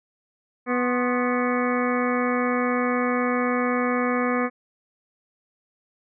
harmonic tone with a mistuned harmonic, 246.9 Hz, B3, in tune, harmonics 1 / 2 / 3 / 4 / 5 / 6 / 7 / 8 / 9, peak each -24 / -26 / -32 / -32 / -29 / -39 / -33 / -36 / -33 dBFS, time 0.66-4.5 s, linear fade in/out 50 ms, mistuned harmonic 4, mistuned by +130 cents, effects none

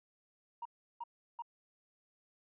sine tone bursts, 941 Hz, A#5, 16 cents sharp, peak -38 dBFS, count 3, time 0.62-1.422 s, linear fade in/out 5 ms, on 34 ms, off 350 ms, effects tanh soft clip ceiling -35 dBFS

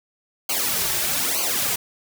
white noise with flanger, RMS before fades -23 dBFS, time 0.49-1.76 s, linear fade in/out 5 ms, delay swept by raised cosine 0.55 to 4.15 ms, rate 1.1 Hz, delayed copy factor -0.9, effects none

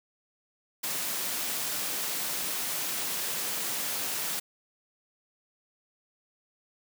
white high-pass noise, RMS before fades -32 dBFS, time 0.83-4.4 s, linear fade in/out 10 ms, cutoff 130 Hz, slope 24 dB/octave, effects none

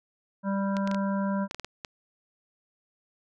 harmonic tone, 196.7 Hz, G3, 6 cents sharp, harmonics 1 / 3 / 5 / 7 / 8, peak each -26 / -34 / -35 / -42 / -43 dBFS, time 0.43-1.48 s, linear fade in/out 50 ms
clicks, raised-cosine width 0.2 ms, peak -18 dBFS, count 9, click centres 0.768 / 0.875 / 0.914 / 0.946 / 1.511 / 1.546 / 1.597 / 1.646 / 1.848 s
effects none

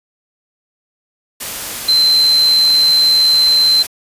sine tone in noise, 4089 Hz, C8, 41 cents flat, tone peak -8 dBFS, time 1.88-3.83 s, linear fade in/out 10 ms, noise white, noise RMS -24 dBFS, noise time 1.4-3.87 s, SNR +13 dB, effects resampled to 32000 Hz

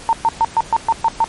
sine tone bursts, 909 Hz, A#5, 44 cents flat, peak -10 dBFS, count 8, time 0.09-1.242 s, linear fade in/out 0 ms, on 39 ms, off 120 ms, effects pink hiss -36 dBFS RMS until 1.28 s + MP3 48 kbps

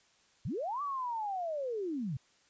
sine linear two-way sweep, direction up then down, 82.41 to 1173 to 117 Hz, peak -33 dBFS, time 0.45-2.17 s, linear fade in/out 5 ms, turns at 0.82 s, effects white hiss -67 dBFS RMS until 2.49 s + resampled to 16000 Hz

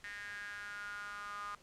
sawtooth tone with high-pass filter sweep, 204.8 Hz, G#3, 24 cents flat, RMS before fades -45 dBFS, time 0.04-1.55 s, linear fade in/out 2 ms, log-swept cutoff 1800 to 1200 Hz, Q 8.7, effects pink hiss -63 dBFS RMS until 1.62 s + low-pass 9000 Hz 12 dB/octave

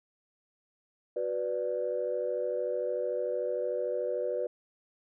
sine chord, B minor, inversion second, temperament equal, 370 / 493.9 / 587.3 Hz, F#4 / B4 / D5, 0 / 0 / 0 cents, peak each -36 / -31 / -33 dBFS, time 1.16-4.47 s, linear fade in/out 5 ms, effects tanh soft clip ceiling -20 dBFS

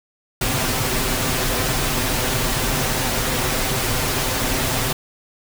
pink noise with comb filter, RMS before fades -21 dBFS, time 0.41-4.93 s, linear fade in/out 5 ms, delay 7.8 ms, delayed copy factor +0.55, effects none

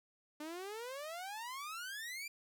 sawtooth exponential sweep, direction up, 295 to 2400 Hz, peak -39 dBFS, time 0.4-2.28 s, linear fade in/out 5 ms, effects none

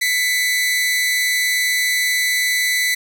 sawtooth tone pair together, 1994.6 / 2217 Hz, B6 / C#7, +17 / 0 cents, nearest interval major second, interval 183 cents, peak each -13 / -22 dBFS, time 0.01-2.95 s, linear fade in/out 10 ms, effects none

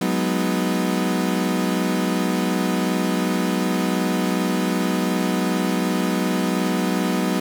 35% pulse chord, G# minor seventh, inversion third, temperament equal, 185 / 207.7 / 246.9 / 311.1 Hz, F#3 / G#3 / B3 / D#4, 0 / 0 / 0 / 0 cents, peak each -21 / -26 / -23 / -25 dBFS, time 0.01-7.4 s, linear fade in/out 5 ms, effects none

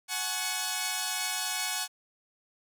5% pulse chord, F# suspended second, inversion none, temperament equal with one note detuned, 740 / 849 / 1108.7 Hz, F#5 / G#5 / C#6, 0 / +38 / 0 cents, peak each -22 / -22 / -24 dBFS, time 0.08-1.88 s, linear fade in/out 50 ms, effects none

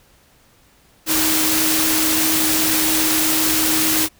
sine tone in noise, 315 Hz, D#4, 21 cents sharp, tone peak -22 dBFS, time 1.06-4.09 s, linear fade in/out 50 ms, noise white, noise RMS -18 dBFS, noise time 1.06-4.09 s, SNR -7 dB, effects pink hiss -54 dBFS RMS until 4.19 s

